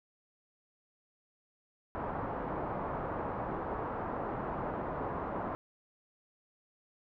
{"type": "low-pass noise", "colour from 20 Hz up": "white", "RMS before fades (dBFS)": -37, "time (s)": [1.95, 5.55], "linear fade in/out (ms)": 0, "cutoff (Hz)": 1100, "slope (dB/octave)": 24, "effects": []}